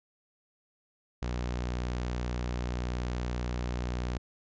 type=tone; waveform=sawtooth; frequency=60.9 Hz; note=B1; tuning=24 cents flat; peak=-27 dBFS; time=1.22-4.18 s; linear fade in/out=5 ms; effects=resampled to 16000 Hz